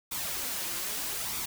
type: noise with flanger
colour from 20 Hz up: white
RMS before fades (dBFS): -34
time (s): 0.11-1.46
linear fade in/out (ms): 10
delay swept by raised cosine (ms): 0.85 to 5.75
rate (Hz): 0.8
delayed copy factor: +0.5
effects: none